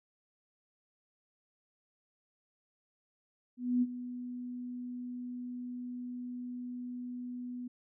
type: tone with ADSR envelope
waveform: sine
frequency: 246.8 Hz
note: B3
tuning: 1 cent flat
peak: -24 dBFS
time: 3.57-7.68 s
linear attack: 250 ms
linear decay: 39 ms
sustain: -14 dB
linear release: 8 ms
effects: none